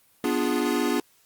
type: chord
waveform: square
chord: B diminished seventh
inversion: none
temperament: equal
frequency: 246.9 / 293.7 / 349.2 / 415.3 Hz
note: B3 / D4 / F4 / Ab4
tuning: 0 / 0 / 0 / 0 cents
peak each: -28 / -28 / -29 / -30 dBFS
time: 0.24-1 s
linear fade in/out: 2 ms
effects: white hiss -61 dBFS RMS until 1.25 s + Opus 32 kbps